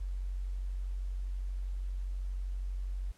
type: tone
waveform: sine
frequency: 46.25 Hz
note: F#1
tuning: in tune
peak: -33 dBFS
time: 0-3.12 s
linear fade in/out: 10 ms
effects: pink hiss -64 dBFS RMS until 3.17 s + low-pass 11000 Hz 12 dB/octave